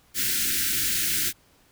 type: band-stop noise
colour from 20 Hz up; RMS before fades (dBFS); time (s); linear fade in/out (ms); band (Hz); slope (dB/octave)
white; -25; 0.14-1.33; 50; 390 to 1400; 96
effects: pink hiss -60 dBFS RMS until 1.71 s